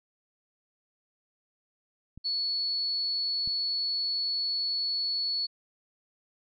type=clicks; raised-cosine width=5 ms; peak=-32 dBFS; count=2; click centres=2.176 / 3.475 s
type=tone; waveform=sine; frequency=4409 Hz; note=C#8; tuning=10 cents flat; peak=-27 dBFS; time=2.24-5.47 s; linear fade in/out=20 ms
effects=none